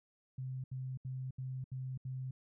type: tone bursts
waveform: sine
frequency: 130 Hz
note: C3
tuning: 11 cents flat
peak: -38 dBFS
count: 6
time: 0.38-2.31 s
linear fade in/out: 5 ms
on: 260 ms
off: 74 ms
effects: none